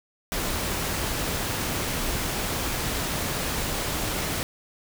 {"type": "noise", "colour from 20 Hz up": "pink", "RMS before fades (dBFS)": -28, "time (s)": [0.32, 4.43], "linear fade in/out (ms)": 0, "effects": []}